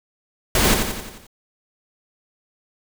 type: noise with echo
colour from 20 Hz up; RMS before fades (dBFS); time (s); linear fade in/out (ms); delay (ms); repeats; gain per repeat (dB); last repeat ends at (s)
pink; -17; 0.55-0.74; 2; 88; 6; -5; 1.268
effects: none